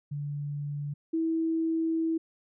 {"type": "tone pair in turn", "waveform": "sine", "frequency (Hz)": [144.9, 325.3], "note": ["D3", "E4"], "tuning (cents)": [-23, -23], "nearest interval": "octave + major second", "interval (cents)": 1400, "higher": "second", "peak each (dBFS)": [-31, -25], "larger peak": "second", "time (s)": [[0.11, 0.94], [1.13, 2.18]], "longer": "second", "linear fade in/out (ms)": 10, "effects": []}